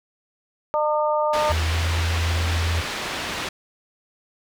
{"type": "harmonic tone", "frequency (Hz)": 302.4, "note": "D#4", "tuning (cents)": -49, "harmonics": [2, 3, 4], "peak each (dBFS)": [-21, -23, -26], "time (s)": [0.74, 1.52], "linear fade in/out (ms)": 0}
{"type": "low-pass noise", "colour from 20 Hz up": "white", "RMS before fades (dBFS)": -29, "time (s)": [1.33, 3.49], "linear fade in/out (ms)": 5, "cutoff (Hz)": 3300, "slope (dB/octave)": 12}
{"type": "tone with pitch glide", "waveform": "sine", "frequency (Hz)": [80.4, 83.62], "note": ["E2", "E2"], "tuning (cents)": [-43, 25], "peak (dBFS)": -20, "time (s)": [1.49, 2.82], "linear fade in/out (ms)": 20, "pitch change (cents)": 68, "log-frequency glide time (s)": [1.61, 1.83]}
{"effects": []}